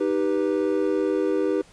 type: chord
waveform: triangle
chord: Eb augmented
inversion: none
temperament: equal with one note detuned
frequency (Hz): 311.1 / 392 / 490.2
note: Eb4 / G4 / B4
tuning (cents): 0 / 0 / -13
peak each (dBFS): -23 / -22 / -24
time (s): 0-1.62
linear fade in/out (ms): 10
effects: pink hiss -53 dBFS RMS until 1.72 s + resampled to 22050 Hz